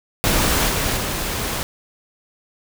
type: noise with level steps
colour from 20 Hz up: pink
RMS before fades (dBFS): -18 / -21 / -24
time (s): 0.24-1.63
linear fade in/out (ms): 0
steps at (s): 0.68 / 0.96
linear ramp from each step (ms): 20
effects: none